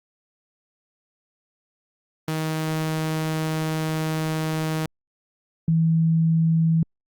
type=tone pair in turn; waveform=sawtooth / sine; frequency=157.8 / 162.89 Hz; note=D#3 / E3; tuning=+25 / -20 cents; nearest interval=minor second; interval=55 cents; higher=second; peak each=-19 / -16 dBFS; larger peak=second; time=2.28-4.86 / 5.68-6.83 s; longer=first; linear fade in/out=2 ms; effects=Opus 32 kbps